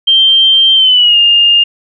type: tone with pitch glide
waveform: sine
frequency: 3148 to 2821 Hz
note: G7 to F7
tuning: +7 to +17 cents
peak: -4 dBFS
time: 0.07-1.64 s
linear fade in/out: 10 ms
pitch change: -190 cents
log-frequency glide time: 0.75-1.18 s
effects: none